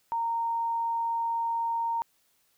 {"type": "tone", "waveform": "sine", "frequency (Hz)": 924, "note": "A#5", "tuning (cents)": -16, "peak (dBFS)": -26, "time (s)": [0.12, 2.02], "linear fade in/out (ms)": 0, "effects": ["white hiss -69 dBFS RMS until 2.57 s"]}